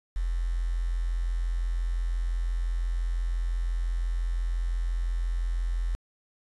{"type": "tone with quantisation", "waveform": "sine", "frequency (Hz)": 42.9, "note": "F1", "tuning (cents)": -30, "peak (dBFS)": -25, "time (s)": [0.16, 5.95], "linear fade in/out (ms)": 0, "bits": 8, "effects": ["resampled to 24000 Hz"]}